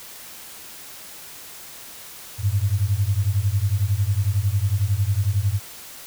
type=beating tone pair; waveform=sine; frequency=94.8 / 105.8 Hz; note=F#2 / G#2; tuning=+43 / +33 cents; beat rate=11 Hz; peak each=-21 dBFS; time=2.38-5.6 s; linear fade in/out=50 ms; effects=white hiss -40 dBFS RMS until 6.06 s